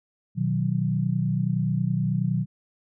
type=chord; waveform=sine; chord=B major; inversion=none; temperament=equal; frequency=123.47 / 155.56 / 185 Hz; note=B2 / D#3 / F#3; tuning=0 / 0 / 0 cents; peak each=-26 dBFS; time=0.35-2.46 s; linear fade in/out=50 ms; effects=none